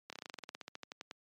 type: slowing click train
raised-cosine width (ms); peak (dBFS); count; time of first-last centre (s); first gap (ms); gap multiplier
0.2; -26; 19; 0.1-1.111; 27; 1.08
effects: high-pass 200 Hz 12 dB/octave + MP3 96 kbps